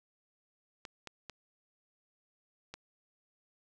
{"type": "clicks", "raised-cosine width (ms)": 0.2, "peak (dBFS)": -26, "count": 4, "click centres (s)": [0.852, 1.073, 1.297, 2.74], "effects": []}